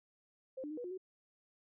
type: tone with pitch steps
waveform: sine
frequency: 524 / 296.5 / 308.4 / 486.6 / 357.8 / 373.8 Hz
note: C5 / D4 / D#4 / B4 / F4 / F#4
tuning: +2 / +17 / -15 / -26 / +42 / +18 cents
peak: -40 dBFS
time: 0.57-0.978 s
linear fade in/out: 10 ms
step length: 68 ms
effects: none